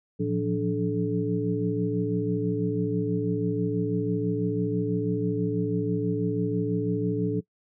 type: tone cluster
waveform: sine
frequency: 114.1 / 173.7 / 179.8 / 291.3 / 430.7 Hz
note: A#2 / F3 / F#3 / D4 / A4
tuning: -37 / -9 / -49 / -14 / -37 cents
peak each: -31 / -30 / -32 / -29 / -29 dBFS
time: 0.19-7.41 s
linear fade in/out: 20 ms
effects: noise-tail reverb RT60 0.1 s tail -22 dB re dry